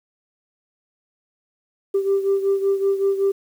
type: beating tone pair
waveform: sine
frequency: 392 / 397.3 Hz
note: G4 / G4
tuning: 0 / +23 cents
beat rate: 5.3 Hz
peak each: -17 / -22 dBFS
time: 1.94-3.32 s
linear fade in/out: 10 ms
effects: tanh soft clip ceiling -12 dBFS + 8-bit